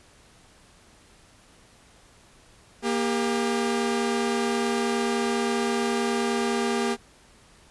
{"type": "tone pair together", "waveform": "sawtooth", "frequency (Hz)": [234.8, 400], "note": ["A#3", "G4"], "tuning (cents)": [13, 35], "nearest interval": "major sixth", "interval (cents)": 922, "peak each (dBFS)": -22, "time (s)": [2.82, 6.97], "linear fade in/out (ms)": 50, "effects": ["pink hiss -55 dBFS RMS until 7.7 s", "resampled to 24000 Hz"]}